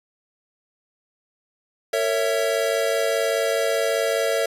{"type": "chord", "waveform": "square", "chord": "A# diminished", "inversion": "none", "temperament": "equal with one note detuned", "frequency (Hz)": [455.8, 554.4, 659.3], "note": ["A#4", "C#5", "E5"], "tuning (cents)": [-39, 0, 0], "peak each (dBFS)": -25, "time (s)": [1.93, 4.46], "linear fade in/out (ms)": 5, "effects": ["resampled to 32000 Hz"]}